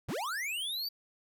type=linear sweep; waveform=square; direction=up; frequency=57 to 4699 Hz; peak=-34 dBFS; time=0.08-0.89 s; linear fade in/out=10 ms; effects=none